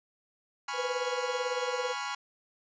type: chord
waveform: sawtooth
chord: C# dominant seventh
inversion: second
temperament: equal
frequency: 830.6 / 987.8 / 1108.7 / 1396.9 Hz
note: G#5 / B5 / C#6 / E#6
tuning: 0 / 0 / 0 / 0 cents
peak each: -35 dBFS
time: 0.68-2.15 s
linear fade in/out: 5 ms
type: tone with tremolo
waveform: sine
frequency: 498.8 Hz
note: B4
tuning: 17 cents sharp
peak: -27 dBFS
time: 0.73-1.95 s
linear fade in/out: 50 ms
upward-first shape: triangle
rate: 18 Hz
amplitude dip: 95%
effects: resampled to 16000 Hz